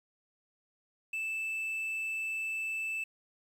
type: tone with quantisation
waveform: triangle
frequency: 2637 Hz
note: E7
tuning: in tune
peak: -31 dBFS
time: 1.13-3.04 s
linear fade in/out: 5 ms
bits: 10
effects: none